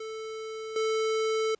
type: tone with level steps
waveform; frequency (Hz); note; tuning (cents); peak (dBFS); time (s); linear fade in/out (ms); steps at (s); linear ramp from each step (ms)
square; 440; A4; 0; -36 / -26; 0-1.55; 5; 0.76; 2
effects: pink hiss -68 dBFS RMS until 1.59 s + resampled to 16000 Hz